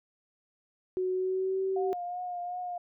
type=tone with pitch glide; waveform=sine; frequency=370 to 382.6 Hz; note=F#4 to G4; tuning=0 to -42 cents; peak=-27 dBFS; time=0.97-1.93 s; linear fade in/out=0 ms; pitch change=+58 cents; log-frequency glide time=1.12-1.61 s
type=tone with vibrato; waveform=sine; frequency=714 Hz; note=F5; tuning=38 cents sharp; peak=-33 dBFS; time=1.76-2.78 s; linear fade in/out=5 ms; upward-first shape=triangle; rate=2.7 Hz; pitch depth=31 cents each way
effects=none